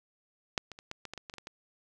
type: clicks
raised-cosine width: 0.2 ms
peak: -11 / -26 / -30 / -21 / -24 / -23 / -24 / -25 / -25 / -27 / -25 dBFS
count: 11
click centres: 0.578 / 0.717 / 0.789 / 0.914 / 1.053 / 1.136 / 1.177 / 1.298 / 1.339 / 1.383 / 1.471 s
effects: none